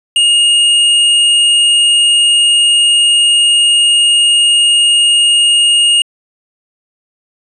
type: tone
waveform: square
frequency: 2850 Hz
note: F7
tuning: 34 cents sharp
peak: -7 dBFS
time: 0.16-6.02 s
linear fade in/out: 2 ms
effects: resampled to 24000 Hz